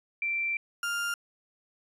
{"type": "tone pair in turn", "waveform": ["sine", "35% pulse"], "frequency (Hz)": [2349, 1399.9], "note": ["D7", "F6"], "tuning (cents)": [0, 4], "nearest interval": "major sixth", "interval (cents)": 896, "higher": "first", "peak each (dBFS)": -27, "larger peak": "neither", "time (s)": [[0.22, 0.57], [0.83, 1.14]], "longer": "first", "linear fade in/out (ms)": 2, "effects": ["resampled to 32000 Hz"]}